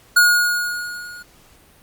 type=tone with level ramp; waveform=square; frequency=1441 Hz; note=F#6; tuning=46 cents flat; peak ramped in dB=-9 to -36 dBFS; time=0.16-1.23 s; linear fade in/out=10 ms; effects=pink hiss -51 dBFS RMS until 1.82 s + Opus 48 kbps